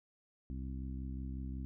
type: harmonic tone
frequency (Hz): 65.5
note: C2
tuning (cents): +2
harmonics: 1 / 2 / 3 / 4 / 5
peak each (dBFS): -40 / -47 / -48 / -48 / -57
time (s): 0.5-1.65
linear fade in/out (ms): 0
effects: none